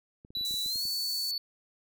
clicks, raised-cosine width 3 ms, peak -37 dBFS, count 9, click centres 0.249 / 0.305 / 0.371 / 0.411 / 0.51 / 0.541 / 0.661 / 0.758 / 0.854 s
triangle tone with pitch glide, 3951 to 4461 Hz, B7 to C#8, 0 to +10 cents, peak -29 dBFS, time 0.35-1.38 s, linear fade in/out 2 ms, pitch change +210 cents, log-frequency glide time 0.65-0.84 s
pink high-pass noise, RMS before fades -40 dBFS, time 0.45-1.31 s, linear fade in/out 0 ms, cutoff 6000 Hz, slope 48 dB/octave
effects none

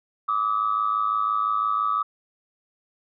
sine tone pair together, 1164 / 1269.9 Hz, D6 / D#6, -16 / +35 cents, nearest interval major second, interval 151 cents, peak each -23 dBFS, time 0.28-2.03 s, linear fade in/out 10 ms, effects tanh soft clip ceiling -13 dBFS

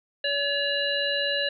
harmonic tone, 568 Hz, C#5, 42 cents sharp, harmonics 1 / 3 / 5 / 7, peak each -29 / -29 / -29 / -29 dBFS, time 0.24-1.49 s, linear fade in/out 5 ms, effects none

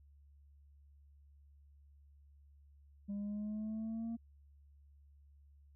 sine exponential sweep, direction up, 200.4 to 231.5 Hz, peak -35 dBFS, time 3.08-4.17 s, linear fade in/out 20 ms, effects tanh soft clip ceiling -37 dBFS + added 71 Hz sine -60 dBFS peak until 5.75 s

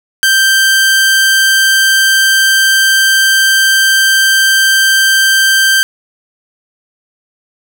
sawtooth tone, 1568 Hz, G6, in tune, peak -3 dBFS, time 0.23-5.83 s, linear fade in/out 0 ms, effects none

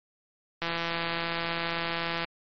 click train, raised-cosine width 0.3 ms, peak -14 dBFS, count 274, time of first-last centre 0.62-2.245 s, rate 168 Hz, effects MP3 32 kbps

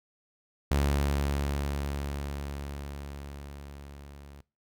sawtooth tone with level ramp, 70.8 Hz, C#2, 37 cents sharp, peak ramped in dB -19 to -43 dBFS, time 0.71-4.41 s, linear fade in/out 0 ms, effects noise-tail reverb RT60 0.3 s tail -22 dB re dry

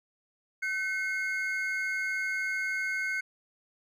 triangle tone pair together, 1525.1 / 2158 Hz, G6 / C#7, -48 / -47 cents, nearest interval tritone, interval 601 cents, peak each -30 / -30 dBFS, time 0.62-3.21 s, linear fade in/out 10 ms, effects none

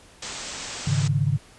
white low-pass noise, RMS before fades -35 dBFS, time 0.22-1.08 s, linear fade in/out 5 ms, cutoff 8200 Hz, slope 96 dB/octave
sine chord, Ab suspended fourth, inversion none, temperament equal, 103.83 / 138.59 / 155.56 Hz, Ab2 / Db3 / Eb3, 0 / 0 / 0 cents, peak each -25 / -22 / -25 dBFS, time 0.87-1.38 s, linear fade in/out 5 ms
effects pink hiss -51 dBFS RMS until 1.58 s + resampled to 24000 Hz

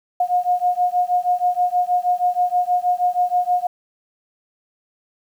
sine beating tone pair, 715 / 721.3 Hz, F5 / F#5, +41 / -44 cents, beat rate 6.3 Hz, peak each -19 dBFS, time 0.2-3.67 s, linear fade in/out 5 ms, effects 8-bit

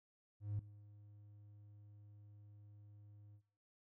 triangle tone with ADSR envelope, 103.4 Hz, G#2, 7 cents flat, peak -33 dBFS, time 0.4-3.42 s, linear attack 190 ms, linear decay 3 ms, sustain -23 dB, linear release 74 ms, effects noise-tail reverb RT60 0.5 s tail -23 dB re dry + tanh soft clip ceiling -33 dBFS

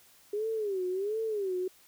sine tone with vibrato, 403.2 Hz, G4, 49 cents sharp, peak -29 dBFS, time 0.33-1.68 s, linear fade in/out 5 ms, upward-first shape sine, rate 1.4 Hz, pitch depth 180 cents each way, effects white hiss -60 dBFS RMS until 1.87 s

